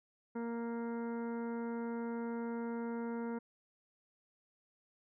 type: harmonic tone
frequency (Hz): 233.1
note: A#3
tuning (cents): 0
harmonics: 1 / 2 / 3 / 4 / 5 / 6 / 7 / 8 / 9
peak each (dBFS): -38 / -42 / -55 / -48 / -61 / -53 / -62 / -64 / -63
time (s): 0.35-3.39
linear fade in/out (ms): 10
effects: none